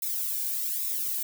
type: noise with flanger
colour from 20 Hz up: violet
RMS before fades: -30 dBFS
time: 0.02-1.23 s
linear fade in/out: 5 ms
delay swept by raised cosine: 0.65 to 1.57 ms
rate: 1.2 Hz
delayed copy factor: -0.75
effects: none